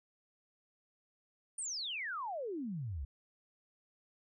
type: exponential sweep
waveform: sine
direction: down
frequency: 9397 to 61.74 Hz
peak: -37 dBFS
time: 1.58-3.05 s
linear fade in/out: 5 ms
effects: none